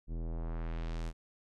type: tone with low-pass filter sweep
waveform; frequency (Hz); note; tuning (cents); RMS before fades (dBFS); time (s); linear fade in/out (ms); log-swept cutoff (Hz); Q
square; 41.2; E1; 0; -37; 0.07-1.13; 50; 280 to 10000; 0.94
effects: none